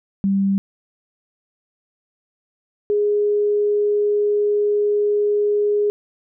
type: tone pair in turn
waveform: sine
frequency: 196 / 414.4 Hz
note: G3 / G#4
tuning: 0 / -4 cents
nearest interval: octave + minor second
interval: 1296 cents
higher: second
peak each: -15 / -15 dBFS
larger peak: neither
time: 0.24-0.58 / 2.9-5.9 s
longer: second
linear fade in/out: 0 ms
effects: none